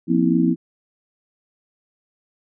sine tone cluster, 174.8 / 238.6 / 262.7 / 325.9 Hz, F3 / A#3 / C4 / E4, +2 / +41 / +7 / -20 cents, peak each -20 dBFS, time 0.07-0.56 s, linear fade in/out 50 ms, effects none

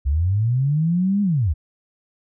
sine linear two-way sweep, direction up then down, 64.2 to 207.7 to 64.2 Hz, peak -16 dBFS, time 0.05-1.54 s, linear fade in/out 20 ms, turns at 1.22 s, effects none

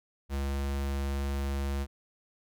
square tone, 69.3 Hz, C#2, in tune, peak -30 dBFS, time 0.29-1.87 s, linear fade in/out 50 ms, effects none

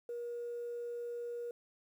sine tone, 476.4 Hz, A#4, 38 cents sharp, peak -37 dBFS, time 0.09-1.51 s, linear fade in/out 2 ms, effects tanh soft clip ceiling -35 dBFS + 11-bit

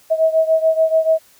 sine beating tone pair, 640 / 646.9 Hz, D#5 / E5, +49 / -33 cents, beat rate 6.9 Hz, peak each -14 / -17 dBFS, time 0.1-1.19 s, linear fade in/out 20 ms, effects white hiss -51 dBFS RMS until 1.39 s

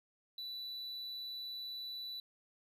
triangle tone, 3966 Hz, B7, 7 cents sharp, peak -40 dBFS, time 0.38-2.2 s, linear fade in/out 2 ms, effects none

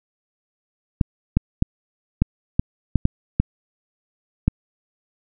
clicks, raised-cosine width 5 ms, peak -3 dBFS, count 9, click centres 1.012 / 1.37 / 1.624 / 2.22 / 2.595 / 2.957 / 3.054 / 3.4 / 4.48 s, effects none

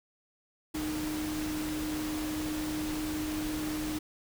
sine tone in noise, 306.8 Hz, D#4, 24 cents flat, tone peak -32 dBFS, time 0.74-3.99 s, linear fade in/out 10 ms, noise pink, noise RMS -39 dBFS, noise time 0.74-3.99 s, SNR +4 dB, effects none

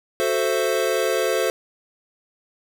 square chord, F# half-diminished seventh, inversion none, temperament equal with one note detuned, 370 / 440 / 523.3 / 665 Hz, F#4 / A4 / C5 / E5, 0 / 0 / 0 / +15 cents, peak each -27 / -25 / -24 / -28 dBFS, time 0.2-1.5 s, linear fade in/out 0 ms, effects none

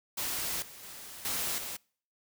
white noise with level steps, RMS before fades -34 / -49 / -46 / -33 / -39 dBFS, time 0.17-1.77 s, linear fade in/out 10 ms, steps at 0.62 / 0.83 / 1.25 / 1.58 s, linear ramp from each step 2 ms, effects noise-tail reverb RT60 0.5 s tail -26 dB re dry

